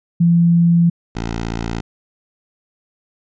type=tone pair in turn; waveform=sine / 10% pulse; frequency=170.2 / 56.8 Hz; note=F3 / A#1; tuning=-44 / -44 cents; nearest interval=octave + perfect fifth; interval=1900 cents; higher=first; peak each=-9 / -13 dBFS; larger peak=first; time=0.2-0.9 / 1.15-1.81 s; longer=first; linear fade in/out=10 ms; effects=resampled to 16000 Hz